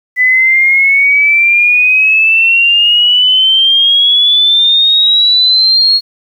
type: exponential sweep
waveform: sine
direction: up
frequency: 1992 to 4324 Hz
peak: -5 dBFS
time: 0.16-6.01 s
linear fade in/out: 50 ms
effects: 7-bit